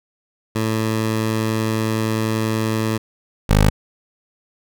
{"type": "tone pair in turn", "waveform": "15% pulse", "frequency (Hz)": [110.5, 51.58], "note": ["A2", "G#1"], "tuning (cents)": [8, -11], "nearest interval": "octave + minor second", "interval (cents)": 1319, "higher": "first", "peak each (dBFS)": [-12, -5], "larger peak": "second", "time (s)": [[0.55, 2.98], [3.49, 3.7]], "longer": "first", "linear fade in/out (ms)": 10, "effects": []}